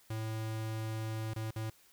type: tone with dropouts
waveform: square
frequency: 110.4 Hz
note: A2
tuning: 6 cents sharp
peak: -36 dBFS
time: 0.1-1.7 s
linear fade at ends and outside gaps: 5 ms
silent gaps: 1.337-1.36 / 1.509-1.559 s
effects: white hiss -64 dBFS RMS until 1.92 s